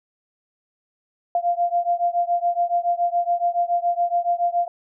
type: beating tone pair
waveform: sine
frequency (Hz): 693 / 700.1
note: F5 / F5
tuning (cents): -14 / +4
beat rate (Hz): 7.1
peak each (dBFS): -21 / -22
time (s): 1.35-4.68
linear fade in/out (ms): 2
effects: none